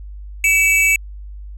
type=tone pair together; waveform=square; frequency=2274 / 2637 Hz; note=C#7 / E7; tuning=+44 / 0 cents; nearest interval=minor third; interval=256 cents; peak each=-15 dBFS; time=0.44-0.96 s; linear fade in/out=2 ms; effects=added 50 Hz sine -30 dBFS peak until 1.57 s + low-pass 12000 Hz 12 dB/octave